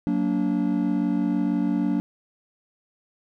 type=chord; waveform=triangle; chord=Gb augmented; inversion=none; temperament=just; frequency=185 / 231.2 / 289.1 Hz; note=Gb3 / Bb3 / D4; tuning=0 / -14 / -27 cents; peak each=-24 / -24 / -22 dBFS; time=0.07-2 s; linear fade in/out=0 ms; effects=none